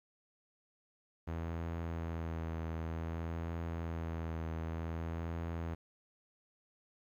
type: tone with vibrato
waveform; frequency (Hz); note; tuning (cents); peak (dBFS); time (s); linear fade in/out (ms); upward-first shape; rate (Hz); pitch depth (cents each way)
sawtooth; 82.41; E2; 0; -33; 1.27-5.75; 10; triangle; 0.54; 27
effects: low-pass 2000 Hz 12 dB/octave + 12-bit